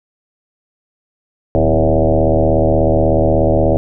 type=tone with frequency modulation; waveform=sine; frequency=328.4 Hz; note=E4; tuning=6 cents flat; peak=-9 dBFS; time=1.55-3.77 s; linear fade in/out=0 ms; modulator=76.5 Hz; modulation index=4.5; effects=none